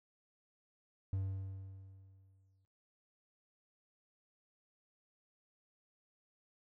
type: tone with exponential decay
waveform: triangle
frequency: 96.2 Hz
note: G2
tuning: 32 cents flat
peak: -31 dBFS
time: 1.13-2.65 s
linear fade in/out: 0 ms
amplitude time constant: 330 ms
effects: noise-tail reverb RT60 0.4 s tail -17 dB re dry